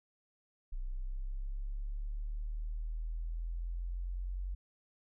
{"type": "linear sweep", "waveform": "sine", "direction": "up", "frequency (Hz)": [31, 46.25], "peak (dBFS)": -35, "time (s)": [0.72, 4.55], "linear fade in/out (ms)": 10, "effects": []}